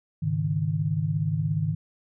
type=chord; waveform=sine; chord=Ab suspended fourth; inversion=none; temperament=equal; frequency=103.83 / 138.59 / 155.56 Hz; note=Ab2 / Db3 / Eb3; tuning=0 / 0 / 0 cents; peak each=-29 / -30 / -25 dBFS; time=0.22-1.75 s; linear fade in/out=10 ms; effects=none